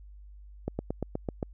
slowing click train, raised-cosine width 2 ms, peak -17 dBFS, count 7, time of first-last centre 0.68-1.428 s, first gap 110 ms, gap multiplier 1.05, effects added 50 Hz sine -46 dBFS peak until 1.53 s

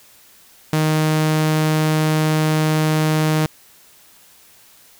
sawtooth tone, 155.56 Hz, D#3, in tune, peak -11 dBFS, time 0.73-3.46 s, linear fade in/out 2 ms, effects white hiss -49 dBFS RMS until 4.99 s

